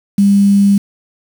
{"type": "tone with quantisation", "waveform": "sine", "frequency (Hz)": 200, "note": "G3", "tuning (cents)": 35, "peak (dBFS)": -6, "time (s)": [0.18, 0.78], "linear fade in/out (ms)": 5, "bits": 5, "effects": []}